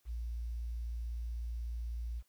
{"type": "tone with quantisation", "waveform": "sine", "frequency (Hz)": 58.1, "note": "A#1", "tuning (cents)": -5, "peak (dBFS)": -36, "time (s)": [0.05, 2.23], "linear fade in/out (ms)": 50, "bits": 11, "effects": ["white hiss -75 dBFS RMS until 2.28 s"]}